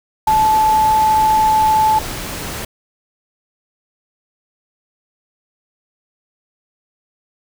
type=tone in noise; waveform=sine; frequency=869 Hz; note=A5; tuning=22 cents flat; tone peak=-10 dBFS; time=0.27-1.99 s; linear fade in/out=5 ms; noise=pink; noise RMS=-26 dBFS; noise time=0.27-2.65 s; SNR=+13 dB; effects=none